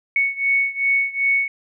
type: beating tone pair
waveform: sine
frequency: 2217 / 2219.6 Hz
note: C#7 / C#7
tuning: 0 / +2 cents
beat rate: 2.6 Hz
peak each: -19 / -21 dBFS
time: 0.16-1.48 s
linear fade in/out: 2 ms
effects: none